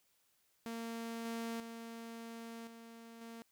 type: tone with level steps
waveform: sawtooth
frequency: 229.6 Hz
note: A#3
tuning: 26 cents flat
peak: -37 / -35 / -42 / -48 / -44 dBFS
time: 0.66-3.42 s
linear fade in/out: 0 ms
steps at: 1.25 / 1.6 / 2.67 / 3.21 s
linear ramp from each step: 2 ms
effects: white hiss -75 dBFS RMS until 3.51 s